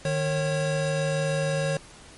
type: tone pair together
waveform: square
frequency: 153.41 / 547 Hz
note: D#3 / C#5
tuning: -24 / -23 cents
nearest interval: octave + minor seventh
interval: 2201 cents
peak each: -27 dBFS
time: 0.05-1.77 s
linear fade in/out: 2 ms
effects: pink hiss -48 dBFS RMS until 2.17 s + MP3 48 kbps